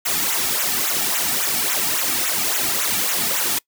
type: noise with flanger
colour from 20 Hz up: white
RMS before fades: -21 dBFS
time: 0.05-3.59 s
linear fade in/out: 10 ms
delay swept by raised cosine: 0.2 to 2 ms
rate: 3.6 Hz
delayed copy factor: -0.9
effects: noise-tail reverb RT60 0.1 s tail -24 dB re dry